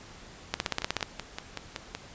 two click trains, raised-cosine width 0.2 ms, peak -9 / -16 dBFS, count 9 / 7, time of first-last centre 0.54-1.028 / 0.82-1.95 s, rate 16.4 / 5.31 Hz, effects pink hiss -49 dBFS RMS until 2.14 s + resampled to 16000 Hz

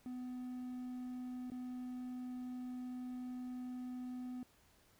triangle tone with dropouts, 250.6 Hz, B3, 25 cents sharp, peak -40 dBFS, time 0.06-4.43 s, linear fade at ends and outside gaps 1 ms, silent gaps 1.501-1.518 s, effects pink hiss -69 dBFS RMS until 4.99 s

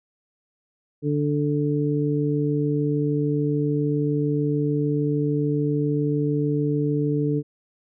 harmonic tone, 146.83 Hz, D3, in tune, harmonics 1 / 2 / 3, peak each -23 / -24 / -26 dBFS, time 1.02-7.43 s, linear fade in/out 50 ms, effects none

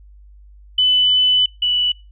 sine tone pair in turn, 3001 / 2960 Hz, F#7 / F#7, +24 / 0 cents, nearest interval unison, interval 24 cents, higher first, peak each -11 / -14 dBFS, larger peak first, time 0.78-1.46 / 1.62-1.92 s, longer first, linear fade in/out 5 ms, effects noise-tail reverb RT60 0.3 s tail -24 dB re dry + added 50 Hz sine -41 dBFS peak until 2.11 s

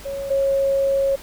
sine tone pair in turn, 553 / 547.9 Hz, C#5 / C#5, -4 / -20 cents, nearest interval unison, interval 16 cents, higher first, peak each -25 / -16 dBFS, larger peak second, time 0.05-0.3 / 0.3-1.16 s, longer second, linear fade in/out 10 ms, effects added 50 Hz sine -43 dBFS peak until 1.22 s + pink hiss -41 dBFS RMS until 1.22 s

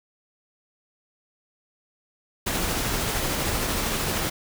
pink noise with tremolo, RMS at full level -25 dBFS, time 2.46-4.3 s, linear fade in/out 10 ms, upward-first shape triangle, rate 13 Hz, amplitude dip 25%, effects none

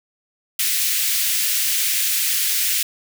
white high-pass noise, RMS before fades -20 dBFS, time 0.59-2.83 s, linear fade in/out 5 ms, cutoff 1900 Hz, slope 24 dB/octave, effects none

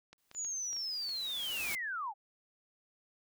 clicks, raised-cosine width 0.2 ms, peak -35 dBFS, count 9, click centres 0.13 / 0.314 / 0.349 / 0.448 / 0.73 / 0.766 / 1.092 / 1.571 / 1.651 s
white noise with exponential growth, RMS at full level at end -38 dBFS, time 0.18-1.75 s, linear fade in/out 1 ms, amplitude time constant 340 ms
sine linear sweep, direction down, 7040 to 764 Hz, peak -35 dBFS, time 0.34-2.14 s, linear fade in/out 50 ms
effects none

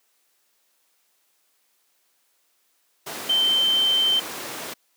sine tone in noise, 3108 Hz, G7, 16 cents flat, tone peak -17 dBFS, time 3.29-4.2 s, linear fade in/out 10 ms, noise pink, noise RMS -32 dBFS, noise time 3.06-4.74 s, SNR +12 dB, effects white hiss -67 dBFS RMS until 4.96 s + high-pass 300 Hz 12 dB/octave

